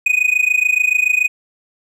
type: tone with amplitude modulation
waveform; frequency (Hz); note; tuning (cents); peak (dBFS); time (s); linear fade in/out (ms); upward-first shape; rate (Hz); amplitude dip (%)
triangle; 2491; D#7; +1; -7; 0.06-1.28; 5; sine; 27; 90
effects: none